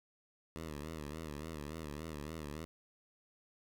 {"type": "tone with vibrato", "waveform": "10% pulse", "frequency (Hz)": 76.7, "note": "D#2", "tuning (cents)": -24, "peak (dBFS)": -34, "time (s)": [0.56, 2.65], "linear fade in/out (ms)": 0, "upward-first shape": "sine", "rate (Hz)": 3.5, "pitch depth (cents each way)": 110, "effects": []}